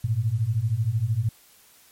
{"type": "beating tone pair", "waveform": "sine", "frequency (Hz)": [104.1, 117.1], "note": ["G#2", "A#2"], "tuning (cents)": [5, 8], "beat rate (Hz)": 13, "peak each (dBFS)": [-25, -23], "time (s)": [0.04, 1.29], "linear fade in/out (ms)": 5, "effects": ["white hiss -55 dBFS RMS until 1.91 s", "MP3 64 kbps"]}